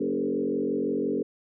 sine tone with frequency modulation, 344.1 Hz, F4, 26 cents flat, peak -24 dBFS, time 0-1.23 s, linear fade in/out 10 ms, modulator 45.9 Hz, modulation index 2.7, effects none

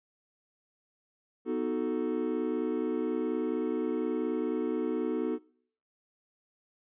triangle chord, B dominant seventh, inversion none, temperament equal, 246.9 / 311.1 / 370 / 440 Hz, B3 / D#4 / F#4 / A4, 0 / 0 / 0 / 0 cents, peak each -32 dBFS, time 1.45-5.39 s, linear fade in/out 50 ms, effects noise-tail reverb RT60 0.6 s tail -24 dB re dry + resampled to 8000 Hz

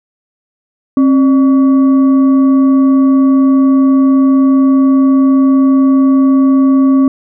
sine tone with frequency modulation, 267.9 Hz, C4, 41 cents sharp, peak -5 dBFS, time 0.97-7.08 s, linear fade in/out 2 ms, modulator 865 Hz, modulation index 0.24, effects none

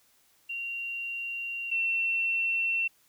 sine tone pair in turn, 2760 / 2705 Hz, F7 / E7, -21 / +44 cents, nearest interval unison, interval 35 cents, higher first, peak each -32 / -25 dBFS, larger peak second, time 0.49-1.71 / 1.71-2.88 s, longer first, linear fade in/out 10 ms, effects white hiss -65 dBFS RMS until 3.08 s

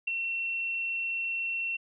sine tone with ADSR envelope, 2714 Hz, E7, 50 cents sharp, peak -23 dBFS, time 0.07-1.77 s, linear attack 10 ms, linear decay 5 ms, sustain -6 dB, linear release 11 ms, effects none

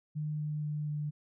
sine tone with pitch steps, 151.6 / 150.73 / 149.86 / 149 Hz, D#3 / D3 / D3 / D3, -45 / +45 / +35 / +25 cents, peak -32 dBFS, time 0.15-1.11 s, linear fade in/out 20 ms, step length 240 ms, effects none

